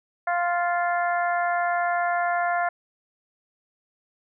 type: harmonic tone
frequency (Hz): 349.2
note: F4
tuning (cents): 0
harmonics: 2 / 3 / 4 / 5 / 6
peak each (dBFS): -23 / -31 / -29 / -31 / -38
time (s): 0.27-2.69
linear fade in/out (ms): 5
effects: none